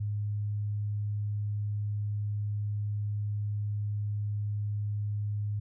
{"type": "tone", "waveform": "sine", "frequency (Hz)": 103.83, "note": "G#2", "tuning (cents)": 0, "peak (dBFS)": -29, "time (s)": [0, 5.6], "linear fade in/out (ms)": 10, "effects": []}